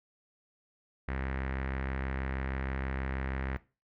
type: tone with low-pass filter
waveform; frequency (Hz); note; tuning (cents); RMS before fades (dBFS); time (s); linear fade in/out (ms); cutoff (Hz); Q
sawtooth; 66.3; C2; +23; -35; 1.08-3.57; 0; 1900; 3.5
effects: noise-tail reverb RT60 0.3 s tail -18 dB re dry